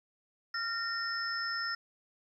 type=tone cluster; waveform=sine; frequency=1382 / 1832 / 5250 Hz; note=F6 / A#6 / E8; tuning=-19 / -31 / -8 cents; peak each=-36 / -37 / -37 dBFS; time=0.54-1.75 s; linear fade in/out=5 ms; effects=11-bit